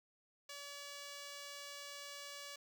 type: tone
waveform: 5% pulse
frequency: 571 Hz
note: D5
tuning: 49 cents flat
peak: -36 dBFS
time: 0.49-2.56 s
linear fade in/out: 5 ms
effects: none